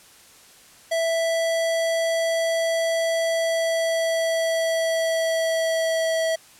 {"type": "tone with pitch glide", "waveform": "square", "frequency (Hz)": [659.3, 650.2], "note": ["E5", "E5"], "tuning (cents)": [0, -24], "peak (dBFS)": -21, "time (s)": [0.91, 6.36], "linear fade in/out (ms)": 10, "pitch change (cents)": -24, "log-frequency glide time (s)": [3.32, 6.25], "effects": ["white hiss -50 dBFS RMS until 6.59 s", "low-pass 11000 Hz 12 dB/octave"]}